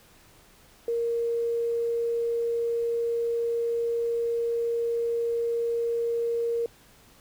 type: tone with quantisation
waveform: sine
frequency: 466.8 Hz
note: A#4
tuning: 2 cents sharp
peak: -24 dBFS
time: 0.88-6.66 s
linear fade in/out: 2 ms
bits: 9
effects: pink hiss -56 dBFS RMS until 7.2 s